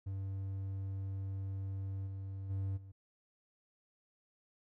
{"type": "tone with level steps", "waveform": "triangle", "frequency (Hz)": 96.9, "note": "G2", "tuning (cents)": -20, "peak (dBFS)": [-35, -38, -32, -47], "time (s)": [0.06, 2.92], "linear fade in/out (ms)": 10, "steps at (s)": [2.06, 2.49, 2.76], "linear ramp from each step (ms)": 20, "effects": []}